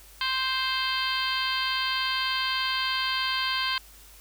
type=harmonic tone; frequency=523.3 Hz; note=C5; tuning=in tune; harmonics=2 / 3 / 4 / 5 / 6 / 7 / 8 / 9; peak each=-31 / -32 / -35 / -35 / -31 / -37 / -34 / -36 dBFS; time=0.21-3.78 s; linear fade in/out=2 ms; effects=added 50 Hz sine -52 dBFS peak until 4.2 s + white hiss -52 dBFS RMS until 4.2 s